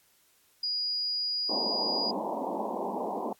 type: tone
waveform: sine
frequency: 4893 Hz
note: D#8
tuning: 30 cents flat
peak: -28 dBFS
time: 0.63-2.11 s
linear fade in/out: 5 ms
type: band-pass noise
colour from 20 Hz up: white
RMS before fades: -33 dBFS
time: 1.49-3.33 s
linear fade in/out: 5 ms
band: 190 to 1000 Hz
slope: 96 dB/octave
effects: white hiss -65 dBFS RMS until 3.39 s + AAC 64 kbps